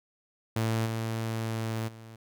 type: tone with level steps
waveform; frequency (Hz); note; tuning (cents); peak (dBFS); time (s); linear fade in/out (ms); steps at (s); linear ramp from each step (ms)
sawtooth; 112.4; A2; +37; -22 / -26 / -41; 0.56-2.16; 5; 0.85 / 1.87; 20
effects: none